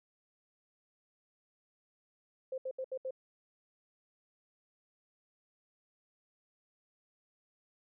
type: tone bursts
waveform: sine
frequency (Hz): 522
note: C5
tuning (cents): -4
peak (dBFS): -35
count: 5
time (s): 2.52-3.108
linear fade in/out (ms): 5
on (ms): 60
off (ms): 72
effects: none